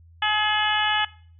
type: harmonic tone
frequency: 424.4 Hz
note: G#4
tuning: 38 cents sharp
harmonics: 2 / 3 / 4 / 5 / 6 / 7 / 8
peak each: -25 / -29 / -25 / -31 / -32 / -26 / -32 dBFS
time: 0.22-1.05 s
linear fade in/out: 5 ms
effects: noise-tail reverb RT60 0.5 s tail -20 dB re dry + added 83 Hz sine -48 dBFS peak until 1.39 s